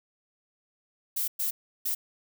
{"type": "noise bursts at uneven times", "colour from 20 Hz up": "violet", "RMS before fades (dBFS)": -29, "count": 3, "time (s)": [[1.16, 1.28], [1.39, 1.51], [1.85, 1.95]], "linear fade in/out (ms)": 10, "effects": []}